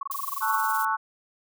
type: tone bursts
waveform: sine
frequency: 1108.7 Hz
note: C#6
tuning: in tune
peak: -27 dBFS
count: 13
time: 0.01-0.559 s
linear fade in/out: 5 ms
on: 21 ms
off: 23 ms
type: noise with tremolo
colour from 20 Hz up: violet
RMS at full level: -33 dBFS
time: 0.11-0.85 s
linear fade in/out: 2 ms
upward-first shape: sine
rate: 19 Hz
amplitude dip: 45%
type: chord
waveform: sine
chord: F# minor seventh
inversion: first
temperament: equal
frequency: 880 / 1108.7 / 1318.5 / 1480 Hz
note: A5 / C#6 / E6 / F#6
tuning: 0 / 0 / 0 / 0 cents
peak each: -27 / -27 / -31 / -30 dBFS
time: 0.41-0.97 s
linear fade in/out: 20 ms
effects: none